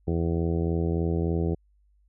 harmonic tone, 83.4 Hz, E2, 21 cents sharp, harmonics 1 / 2 / 3 / 4 / 5 / 6 / 7 / 8 / 9, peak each -27 / -28 / -36 / -31 / -32 / -38 / -45 / -45 / -44 dBFS, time 0.07-1.55 s, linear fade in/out 10 ms, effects added 50 Hz sine -60 dBFS peak until 2.08 s

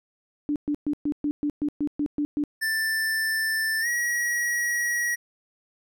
sine tone bursts, 293.5 Hz, D4, 1 cent flat, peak -22 dBFS, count 11, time 0.49-2.438 s, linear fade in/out 0 ms, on 68 ms, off 120 ms
square tone with pitch glide, 1772 to 1910.2 Hz, A6 to A#6, +12 to +42 cents, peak -24 dBFS, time 2.61-5.16 s, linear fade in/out 20 ms, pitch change +130 cents, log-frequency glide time 3.81-3.87 s
effects none

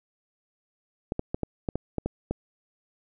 clicks, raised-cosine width 2 ms, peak -14 dBFS, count 9, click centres 1.121 / 1.194 / 1.345 / 1.433 / 1.688 / 1.756 / 1.983 / 2.06 / 2.31 s, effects none

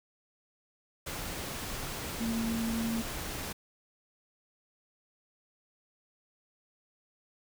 sine tone in noise, 227.8 Hz, A#3, 40 cents flat, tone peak -30 dBFS, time 2.2-3.02 s, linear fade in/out 10 ms, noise pink, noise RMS -38 dBFS, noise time 1.06-3.53 s, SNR +5 dB, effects none

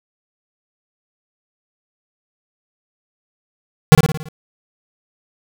square tone with echo, 155.56 Hz, D#3, in tune, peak -3 dBFS, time 3.92-3.95 s, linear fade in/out 0 ms, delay 56 ms, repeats 6, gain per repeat -5 dB, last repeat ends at 4.286 s, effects none

